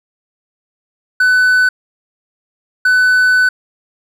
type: tone pair in turn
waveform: triangle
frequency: 1500 / 1500 Hz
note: F#6 / F#6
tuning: +23 / +23 cents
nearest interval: unison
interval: 0 cents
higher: neither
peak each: -6 dBFS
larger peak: neither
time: 1.2-1.69 / 2.85-3.49 s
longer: second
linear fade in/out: 5 ms
effects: none